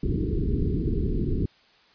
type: low-pass noise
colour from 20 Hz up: pink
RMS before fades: -25 dBFS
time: 0.03-1.46 s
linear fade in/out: 5 ms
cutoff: 430 Hz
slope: 96 dB/octave
effects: white hiss -58 dBFS RMS until 1.94 s + resampled to 11025 Hz